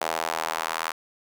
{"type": "tone with high-pass filter sweep", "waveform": "sawtooth", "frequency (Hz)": 81, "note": "E2", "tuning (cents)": -30, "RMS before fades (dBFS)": -29, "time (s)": [0.01, 0.92], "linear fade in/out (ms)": 5, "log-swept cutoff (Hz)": [690, 1100], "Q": 1.7, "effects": []}